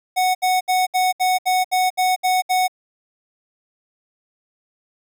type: tone bursts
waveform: square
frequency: 739 Hz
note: F#5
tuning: 2 cents flat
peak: -16 dBFS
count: 10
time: 0.16-2.681 s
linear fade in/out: 20 ms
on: 190 ms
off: 69 ms
effects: none